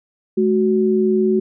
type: tone pair together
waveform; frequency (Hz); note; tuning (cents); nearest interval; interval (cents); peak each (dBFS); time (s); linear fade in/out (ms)
sine; 213.9 / 371.8; A3 / F#4; -49 / +8; minor seventh; 957; -17 / -15; 0.37-1.4; 10
effects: none